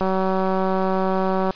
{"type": "click train", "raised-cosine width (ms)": 1, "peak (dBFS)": -9, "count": 284, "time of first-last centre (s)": [0.01, 1.507], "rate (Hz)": 189, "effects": ["white hiss -41 dBFS RMS until 1.55 s", "resampled to 11025 Hz"]}